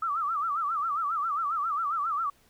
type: tone with vibrato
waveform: sine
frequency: 1244.5 Hz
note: D#6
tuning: in tune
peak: -26 dBFS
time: 0.02-2.3 s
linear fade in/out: 5 ms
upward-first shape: sine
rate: 7.4 Hz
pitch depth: 160 cents each way
effects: pink hiss -63 dBFS RMS until 2.49 s